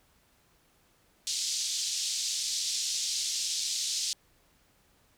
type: band-pass noise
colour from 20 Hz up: pink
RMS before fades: -32 dBFS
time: 1.27-4.13 s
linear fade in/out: 0 ms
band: 4000 to 7400 Hz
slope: 24 dB/octave
effects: pink hiss -66 dBFS RMS until 5.17 s